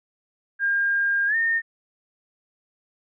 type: tone with pitch glide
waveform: sine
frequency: 1609 to 1827 Hz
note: G6 to A#6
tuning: +45 to -35 cents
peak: -19 dBFS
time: 0.59-1.62 s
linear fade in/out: 50 ms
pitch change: +220 cents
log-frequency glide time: 1.27-1.36 s
effects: none